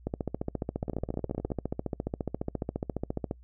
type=two click trains; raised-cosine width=2 ms; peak=-22 / -17 dBFS; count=14 / 48; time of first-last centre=0.83-1.504 / 0.07-3.311 s; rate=19.3 / 14.5 Hz; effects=noise-tail reverb RT60 0.1 s tail -26 dB re dry + added 60 Hz sine -50 dBFS peak until 3.43 s